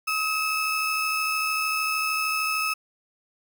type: tone pair together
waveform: 35% pulse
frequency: 1273.4 / 2620 Hz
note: D#6 / E7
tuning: +40 / -11 cents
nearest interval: octave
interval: 1249 cents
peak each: -25 dBFS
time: 0.07-2.74 s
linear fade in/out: 10 ms
effects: none